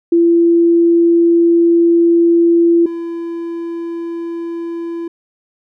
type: tone pair in turn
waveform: sine / triangle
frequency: 338.8 / 336.9 Hz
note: E4 / E4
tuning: +48 / +38 cents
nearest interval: unison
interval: 10 cents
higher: first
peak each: -7 / -18 dBFS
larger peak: first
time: 0.12-2.86 / 2.86-5.08 s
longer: first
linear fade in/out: 5 ms
effects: none